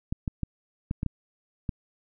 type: clicks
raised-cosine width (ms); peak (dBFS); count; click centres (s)
5; -16; 7; 0.125 / 0.278 / 0.433 / 0.911 / 1.031 / 1.063 / 1.692
effects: none